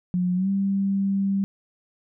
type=tone with pitch glide; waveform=sine; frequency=180 to 196.29 Hz; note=F#3 to G3; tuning=-47 to +3 cents; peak=-20 dBFS; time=0.14-1.44 s; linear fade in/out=0 ms; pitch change=+150 cents; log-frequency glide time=0.35-0.49 s; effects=none